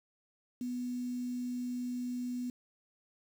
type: tone with quantisation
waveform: sine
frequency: 246.9 Hz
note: B3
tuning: in tune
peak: -34 dBFS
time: 0.61-2.5 s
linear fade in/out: 2 ms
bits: 9
effects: none